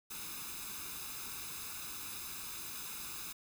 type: noise with comb filter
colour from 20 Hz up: white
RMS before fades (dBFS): -44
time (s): 0.1-3.33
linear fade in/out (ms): 10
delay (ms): 0.79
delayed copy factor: +0.7
effects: none